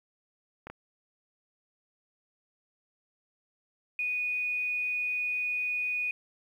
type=clicks; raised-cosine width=0.5 ms; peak=-26 dBFS; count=2; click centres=0.67 / 0.7 s
type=tone; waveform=sine; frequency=2474 Hz; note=D#7; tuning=10 cents flat; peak=-28 dBFS; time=3.99-6.11 s; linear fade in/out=2 ms
effects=10-bit